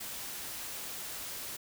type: noise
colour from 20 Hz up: white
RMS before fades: -41 dBFS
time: 0-1.57 s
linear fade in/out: 10 ms
effects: none